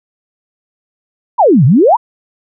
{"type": "exponential two-way sweep", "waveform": "sine", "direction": "down then up", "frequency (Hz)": [1036, 116.54, 1036], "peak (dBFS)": -4, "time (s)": [1.38, 1.97], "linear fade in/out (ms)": 20, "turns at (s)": 1.65, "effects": []}